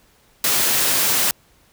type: high-pass noise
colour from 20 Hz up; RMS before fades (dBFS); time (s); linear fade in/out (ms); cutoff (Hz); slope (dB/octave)
white; -18; 0.44-1.31; 2; 110; 12
effects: pink hiss -56 dBFS RMS until 1.72 s